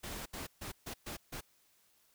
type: noise bursts at uneven times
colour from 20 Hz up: pink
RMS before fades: -43 dBFS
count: 6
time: 0.03-0.26 / 0.33-0.47 / 0.61-0.72 / 0.86-0.94 / 1.06-1.17 / 1.32-1.41 s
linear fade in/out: 10 ms
effects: white hiss -70 dBFS RMS until 2.14 s